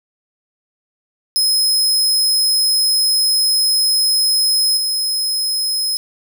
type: tone with level steps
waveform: sawtooth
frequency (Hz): 5120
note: D#8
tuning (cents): +49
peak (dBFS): -10 / -14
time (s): 1.36-5.97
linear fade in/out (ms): 0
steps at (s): 4.77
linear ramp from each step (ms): 2
effects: none